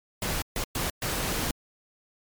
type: noise bursts at uneven times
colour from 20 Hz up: pink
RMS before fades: -29 dBFS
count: 4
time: 0.22-0.42 / 0.56-0.64 / 0.75-0.9 / 1.02-1.51 s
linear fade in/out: 2 ms
effects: MP3 96 kbps